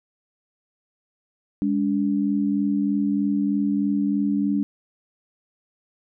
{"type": "tone pair together", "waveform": "sine", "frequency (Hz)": [203.8, 287], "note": ["G#3", "D4"], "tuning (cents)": [-32, -40], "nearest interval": "tritone", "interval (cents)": 592, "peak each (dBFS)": -22, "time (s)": [1.62, 4.63], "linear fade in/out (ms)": 0, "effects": []}